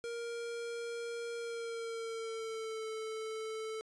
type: tone with pitch glide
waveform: square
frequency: 468.4 to 439.6 Hz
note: A#4 to A4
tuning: +8 to -2 cents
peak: -39 dBFS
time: 0.04-3.81 s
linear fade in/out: 0 ms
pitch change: -110 cents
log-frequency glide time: 1.36-2.87 s
effects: resampled to 22050 Hz + 11-bit